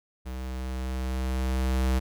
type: tone with level ramp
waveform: square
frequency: 64.3 Hz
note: C2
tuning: 30 cents flat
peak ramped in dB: -34 to -22 dBFS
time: 0.25-2 s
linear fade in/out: 20 ms
effects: none